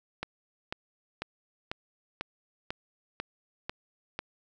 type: click train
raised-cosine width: 0.3 ms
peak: -17 dBFS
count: 9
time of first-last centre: 0.23-4.19 s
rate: 2.02 Hz
effects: none